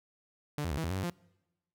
sawtooth tone with pitch steps, 147.5 / 84.6 / 70.4 / 162.1 / 83.3 / 94.3 / 95.2 / 174.3 Hz, D3 / E2 / C#2 / E3 / E2 / F#2 / F#2 / F3, +8 / +45 / +27 / -29 / +19 / +33 / +50 / -3 cents, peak -28 dBFS, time 0.58-1.1 s, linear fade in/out 0 ms, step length 65 ms, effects noise-tail reverb RT60 1.0 s tail -25 dB re dry

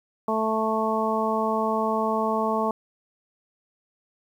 harmonic tone, 220 Hz, A3, in tune, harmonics 1 / 2 / 3 / 4 / 5, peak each -28 / -28 / -28 / -28 / -28 dBFS, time 0.28-2.71 s, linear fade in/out 2 ms, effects 9-bit

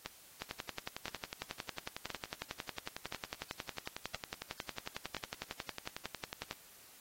two click trains, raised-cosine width 0.2 ms, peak -22 / -21 dBFS, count 6 / 68, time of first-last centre 0.06-5.167 / 0.42-6.511 s, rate 0.979 / 11 Hz, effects white hiss -59 dBFS RMS until 7 s + AAC 48 kbps

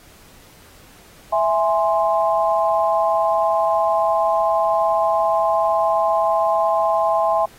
sine chord, E augmented, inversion none, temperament equal, 659.3 / 830.6 / 1046.5 Hz, E5 / G#5 / B#5, 0 / 0 / 0 cents, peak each -18 / -20 / -21 dBFS, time 1.32-7.46 s, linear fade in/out 10 ms, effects pink hiss -48 dBFS RMS until 7.58 s + AAC 48 kbps

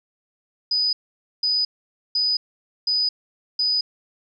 sine tone bursts, 4978 Hz, D#8, in tune, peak -18 dBFS, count 5, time 0.71-3.81 s, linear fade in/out 5 ms, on 220 ms, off 500 ms, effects none

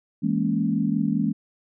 sine chord, A# half-diminished seventh, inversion second, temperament equal, 164.81 / 207.7 / 233.1 / 277.2 Hz, E3 / G#3 / A#3 / C#4, 0 / 0 / 0 / 0 cents, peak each -27 / -24 / -26 / -27 dBFS, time 0.22-1.33 s, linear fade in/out 20 ms, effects none

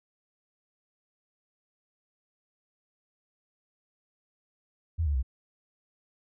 sine tone with pitch steps, 82.41 / 72.58 / 63.91 Hz, E2 / D2 / C2, 0 / -20 / -40 cents, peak -24 dBFS, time 4.98-5.229 s, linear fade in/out 20 ms, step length 83 ms, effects none

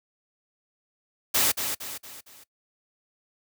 white noise with echo, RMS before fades -22 dBFS, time 1.34-1.52 s, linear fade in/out 10 ms, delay 230 ms, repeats 4, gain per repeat -7 dB, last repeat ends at 2.44 s, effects noise-tail reverb RT60 0.1 s tail -21 dB re dry + high-pass 80 Hz 12 dB/octave

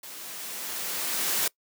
white noise with level ramp, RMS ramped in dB -42 to -25 dBFS, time 0.03-1.48 s, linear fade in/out 5 ms, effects noise-tail reverb RT60 0.1 s tail -23 dB re dry + high-pass 200 Hz 12 dB/octave

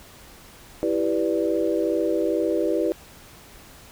sine chord, E minor seventh, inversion none, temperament equal, 329.6 / 392 / 493.9 / 587.3 Hz, E4 / G4 / B4 / D5, 0 / 0 / 0 / 0 cents, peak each -24 / -26 / -26 / -27 dBFS, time 0.83-2.92 s, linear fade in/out 0 ms, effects pink hiss -47 dBFS RMS until 3.91 s

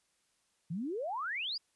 sine exponential sweep, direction up, 151.1 to 5080 Hz, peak -34 dBFS, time 0.7-1.58 s, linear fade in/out 10 ms, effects white hiss -75 dBFS RMS until 1.75 s + resampled to 24000 Hz

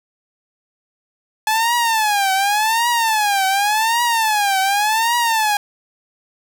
sawtooth tone with vibrato, 856 Hz, A5, 48 cents flat, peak -11 dBFS, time 1.47-5.57 s, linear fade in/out 2 ms, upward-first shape triangle, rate 0.88 Hz, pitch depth 210 cents each way, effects none

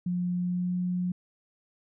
sine tone with pitch glide, 178 to 179.76 Hz, F3 to F#3, +33 to -50 cents, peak -26 dBFS, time 0.06-1.12 s, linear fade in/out 5 ms, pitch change +17 cents, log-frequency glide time 0.36-0.76 s, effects none

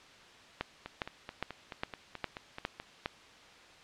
two click trains, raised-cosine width 0.3 ms, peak -24 / -16 dBFS, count 10 / 7, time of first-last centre 0.86-2.8 / 0.61-3.059 s, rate 4.64 / 2.45 Hz, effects white hiss -55 dBFS RMS until 3.83 s + low-pass 4000 Hz 12 dB/octave

